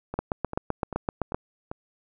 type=two click trains; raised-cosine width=1 ms; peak=-19 / -11 dBFS; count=5 / 10; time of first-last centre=0.14-1.715 / 0.19-1.345 s; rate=2.54 / 7.79 Hz; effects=none